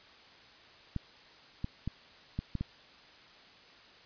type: clicks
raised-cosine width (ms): 5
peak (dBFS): -21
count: 6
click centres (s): 0.963 / 1.644 / 1.876 / 2.39 / 2.553 / 2.61
effects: white hiss -56 dBFS RMS until 4.05 s + resampled to 11025 Hz